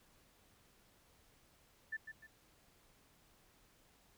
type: tone with echo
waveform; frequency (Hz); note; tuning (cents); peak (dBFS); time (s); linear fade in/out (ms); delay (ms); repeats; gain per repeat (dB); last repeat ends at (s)
sine; 1767; A6; +7; -38; 1.92-1.97; 10; 150; 2; -8; 2.27
effects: pink hiss -69 dBFS RMS until 4.17 s